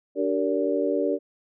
sine tone cluster, 292.4 / 383.1 / 461.8 / 575 Hz, D4 / G4 / A#4 / D5, -7 / -40 / -16 / -37 cents, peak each -27 dBFS, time 0.15-1.19 s, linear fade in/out 50 ms, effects none

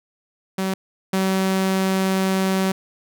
sawtooth tone pair in turn, 190.4 / 190.4 Hz, F#3 / F#3, +50 / +50 cents, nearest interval unison, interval 0 cents, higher neither, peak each -17 / -14 dBFS, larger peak second, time 0.58-0.74 / 1.13-2.72 s, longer second, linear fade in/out 5 ms, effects none

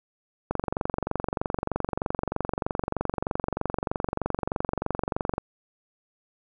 click train, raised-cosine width 1 ms, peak -12 dBFS, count 114, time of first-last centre 0.51-5.381 s, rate 23.2 Hz, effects none

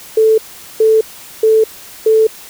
sine tone bursts, 440 Hz, A4, in tune, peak -6 dBFS, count 4, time 0.17-2.27 s, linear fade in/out 5 ms, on 210 ms, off 420 ms, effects white hiss -35 dBFS RMS until 2.49 s

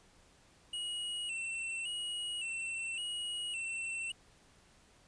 square tone with vibrato, 2794 Hz, F7, in tune, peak -37 dBFS, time 0.73-4.12 s, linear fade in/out 5 ms, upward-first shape square, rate 0.89 Hz, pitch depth 63 cents each way, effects pink hiss -64 dBFS RMS until 5.07 s + resampled to 22050 Hz

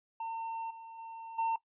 triangle tone with level steps, 907 Hz, A#5, 48 cents flat, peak -33 / -43 / -40 / -26 dBFS, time 0.2-1.56 s, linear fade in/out 5 ms, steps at 0.7 / 0.98 / 1.38 s, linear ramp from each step 10 ms, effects noise-tail reverb RT60 0.1 s tail -18 dB re dry + resampled to 8000 Hz

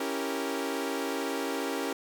sawtooth chord, C# diminished seventh, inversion none, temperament equal, 277.2 / 329.6 / 392 / 466.2 Hz, C#4 / E4 / G4 / Bb4, 0 / 0 / 0 / 0 cents, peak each -30 / -34 / -32 / -32 dBFS, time 0-1.93 s, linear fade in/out 5 ms, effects none

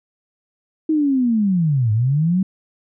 sine linear two-way sweep, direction down then up, 319.9 to 103.83 to 194 Hz, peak -14 dBFS, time 0.89-2.43 s, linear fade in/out 5 ms, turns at 1.92 s, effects none

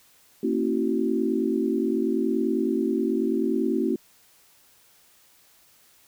sine tone cluster, 228.9 / 269.7 / 328.1 / 377.6 Hz, A#3 / C#4 / E4 / F#4, -31 / -47 / -8 / +35 cents, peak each -27 dBFS, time 0.43-3.96 s, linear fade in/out 5 ms, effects white hiss -58 dBFS RMS until 6.07 s

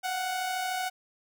sawtooth tone pair together, 710.6 / 744 Hz, F5 / F#5, +30 / +9 cents, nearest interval minor second, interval 79 cents, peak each -35 / -26 dBFS, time 0.03-0.9 s, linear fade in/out 20 ms, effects none

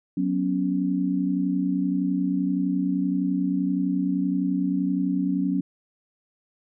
sine chord, F# suspended fourth, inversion none, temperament just, 185 / 246.7 / 277.5 Hz, F#3 / B3 / C#4, 0 / -2 / +2 cents, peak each -25 / -30 / -24 dBFS, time 0.17-5.61 s, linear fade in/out 5 ms, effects none

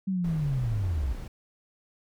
sine linear sweep, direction down, 195.3 to 57.8 Hz, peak -25 dBFS, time 0.07-1.13 s, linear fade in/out 10 ms
brown noise, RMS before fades -37 dBFS, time 0.24-1.28 s, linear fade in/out 5 ms
effects none

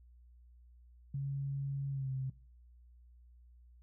sine tone with pitch glide, 138.59 to 132.03 Hz, C#3 to C3, 0 to +16 cents, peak -34 dBFS, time 1.14-2.3 s, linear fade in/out 5 ms, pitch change -84 cents, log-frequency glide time 1.91-2.11 s, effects noise-tail reverb RT60 0.4 s tail -20 dB re dry + added 60 Hz sine -57 dBFS peak until 3.82 s

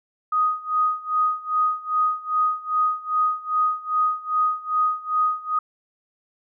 sine tone with tremolo, 1247 Hz, D#6, 3 cents sharp, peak -16 dBFS, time 0.32-5.59 s, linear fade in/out 5 ms, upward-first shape sine, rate 2.5 Hz, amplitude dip 90%, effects none

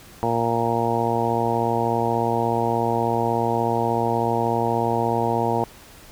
harmonic tone, 116.54 Hz, A#2, in tune, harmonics 1 / 2 / 3 / 4 / 5 / 6 / 7 / 8, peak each -28 / -28 / -28 / -26 / -31 / -27 / -27 / -26 dBFS, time 0.23-5.64 s, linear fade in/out 0 ms, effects pink hiss -46 dBFS RMS until 6.11 s

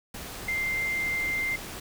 sine tone in noise, 2093 Hz, C7, in tune, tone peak -26 dBFS, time 0.48-1.56 s, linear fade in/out 5 ms, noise pink, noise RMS -39 dBFS, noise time 0.14-1.8 s, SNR +10 dB, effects none

